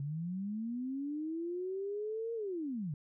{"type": "linear two-way sweep", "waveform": "sine", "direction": "up then down", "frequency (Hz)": [136.3, 466.2, 136.3], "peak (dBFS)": -35, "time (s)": [0, 2.94], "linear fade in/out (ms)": 2, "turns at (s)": 2.34, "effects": []}